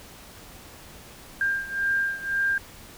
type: beating tone pair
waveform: sine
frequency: 1596 / 1597.9 Hz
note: G6 / G6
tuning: +31 / +33 cents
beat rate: 1.9 Hz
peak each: -25 / -28 dBFS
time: 1.41-2.58 s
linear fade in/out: 2 ms
effects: pink hiss -46 dBFS RMS until 2.97 s